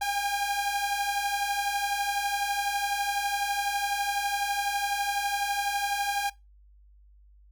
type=beating tone pair; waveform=sawtooth; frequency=798 / 810 Hz; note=G5 / G#5; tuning=+31 / -43 cents; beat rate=12 Hz; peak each=-29 / -24 dBFS; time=0.01-6.3 s; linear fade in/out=10 ms; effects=noise-tail reverb RT60 0.2 s tail -20 dB re dry + added 50 Hz sine -53 dBFS peak until 7.51 s